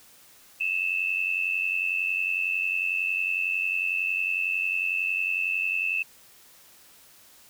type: tone pair together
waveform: sine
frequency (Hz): 2584 / 2675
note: E7 / E7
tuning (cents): -35 / +25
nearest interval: minor second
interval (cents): 60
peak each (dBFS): -27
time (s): 0.6-6.03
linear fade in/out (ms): 10
effects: white hiss -54 dBFS RMS until 7.49 s